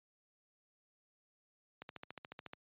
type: click train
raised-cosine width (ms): 0.3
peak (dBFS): -30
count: 11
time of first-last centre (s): 1.82-2.534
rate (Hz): 14
effects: high-pass 100 Hz 12 dB/octave + resampled to 8000 Hz